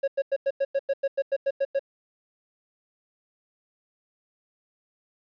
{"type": "tone bursts", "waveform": "triangle", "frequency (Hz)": 550, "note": "C#5", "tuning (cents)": -14, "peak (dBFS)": -19, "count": 13, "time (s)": [0.03, 1.794], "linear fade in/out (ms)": 10, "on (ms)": 48, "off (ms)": 95, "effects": ["resampled to 11025 Hz", "10-bit"]}